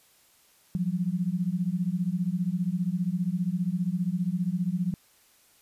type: beating tone pair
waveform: sine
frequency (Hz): 171.5 / 186.5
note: F3 / F#3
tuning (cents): -31 / +14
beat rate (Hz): 15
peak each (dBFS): -28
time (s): 0.75-4.94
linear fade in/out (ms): 0
effects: white hiss -61 dBFS RMS until 5.61 s + resampled to 32000 Hz